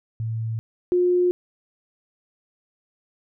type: tone pair in turn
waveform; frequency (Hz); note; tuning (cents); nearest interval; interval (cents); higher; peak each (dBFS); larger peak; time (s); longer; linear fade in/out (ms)
sine; 112.6 / 357.5; A2 / F4; +40 / +41; octave + minor sixth; 2001; second; -24 / -16; second; 0.2-0.59 / 0.92-1.31; neither; 0
effects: none